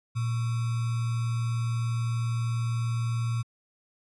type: tone with sample-and-hold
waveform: sine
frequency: 116.54 Hz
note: A#2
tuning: in tune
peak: -25 dBFS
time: 0.15-3.43 s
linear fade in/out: 20 ms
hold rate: 1225 Hz
effects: resampled to 24000 Hz